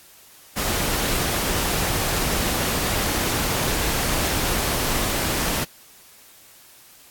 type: noise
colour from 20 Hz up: pink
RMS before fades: -23 dBFS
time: 0.56-5.65 s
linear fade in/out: 20 ms
effects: white hiss -49 dBFS RMS until 7.1 s + AAC 64 kbps